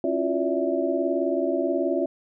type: tone cluster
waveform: sine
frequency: 272.9 / 339.1 / 357.7 / 575 / 654 Hz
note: C#4 / E4 / F4 / D5 / E5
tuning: -27 / +49 / +41 / -37 / -14 cents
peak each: -28 dBFS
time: 0.04-2.06 s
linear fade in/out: 2 ms
effects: none